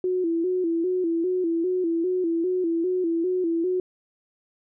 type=tone with vibrato; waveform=sine; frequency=349.2 Hz; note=F4; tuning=in tune; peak=-21 dBFS; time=0.04-3.8 s; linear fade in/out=2 ms; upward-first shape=square; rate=2.5 Hz; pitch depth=84 cents each way; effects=none